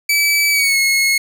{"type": "tone with pitch glide", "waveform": "sawtooth", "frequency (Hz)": [2300, 2175], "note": ["D7", "C#7"], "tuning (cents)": [-37, -33], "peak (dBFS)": -9, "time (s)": [0.09, 1.18], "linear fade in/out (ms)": 5, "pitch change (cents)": -96, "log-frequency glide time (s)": [0.51, 0.78], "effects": []}